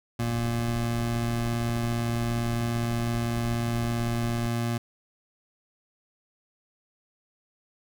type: tone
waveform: 25% pulse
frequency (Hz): 117.5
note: A#2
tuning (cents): +14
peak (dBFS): -22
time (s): 0.19-4.78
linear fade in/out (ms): 5
type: noise with tremolo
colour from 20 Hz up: brown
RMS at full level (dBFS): -35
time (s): 0.21-4.47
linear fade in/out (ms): 5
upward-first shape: triangle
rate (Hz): 13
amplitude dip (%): 50
effects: none